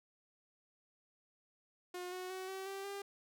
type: tone with pitch steps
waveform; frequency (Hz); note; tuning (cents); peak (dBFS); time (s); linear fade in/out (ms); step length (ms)
sawtooth; 359.6 / 367.2 / 374.9 / 382.7 / 390.8 / 399; F#4 / F#4 / F#4 / G4 / G4 / G4; -49 / -13 / +23 / -42 / -5 / +31; -38; 1.94-3.02; 5; 180
effects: none